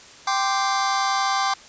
sawtooth chord, G suspended fourth, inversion none, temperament just, 784 / 1045.3 / 1176 Hz, G5 / C6 / D6, 0 / -2 / +2 cents, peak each -19 / -22 / -20 dBFS, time 0.27-1.54 s, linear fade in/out 5 ms, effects white hiss -45 dBFS RMS until 1.68 s + resampled to 16000 Hz

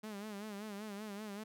sawtooth tone with vibrato, 207.7 Hz, G#3, in tune, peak -39 dBFS, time 0.03-1.44 s, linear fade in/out 10 ms, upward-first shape sine, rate 5.2 Hz, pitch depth 87 cents each way, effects none

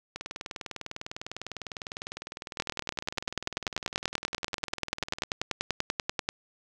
two click trains, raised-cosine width 0.2 ms, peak -19 / -10 dBFS, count 102 / 39, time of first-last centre 0.16-5.235 / 2.6-6.289 s, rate 19.9 / 10.3 Hz, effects none

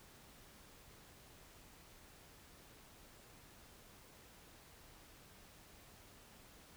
silence, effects pink hiss -61 dBFS RMS until 6.76 s

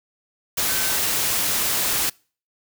sine tone in noise, 1533 Hz, G6, 39 cents flat, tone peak -32 dBFS, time 0.68-0.96 s, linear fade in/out 10 ms, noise white, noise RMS -22 dBFS, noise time 0.57-2.1 s, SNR -13 dB, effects noise-tail reverb RT60 0.4 s tail -26 dB re dry

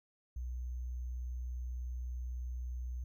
sine tone with sample-and-hold, 61.74 Hz, B1, in tune, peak -37 dBFS, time 0.36-3.04 s, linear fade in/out 5 ms, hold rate 6300 Hz, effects none

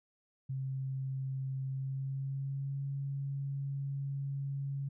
sine tone with pitch glide, 133.4 to 138.58 Hz, C3 to C#3, +34 to 0 cents, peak -34 dBFS, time 0.49-4.89 s, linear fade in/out 10 ms, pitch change +66 cents, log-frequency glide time 1.67-2.83 s, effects none

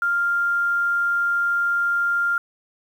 sine tone with quantisation, 1396.9 Hz, F6, in tune, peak -18 dBFS, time 0.02-2.38 s, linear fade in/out 2 ms, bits 8, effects none

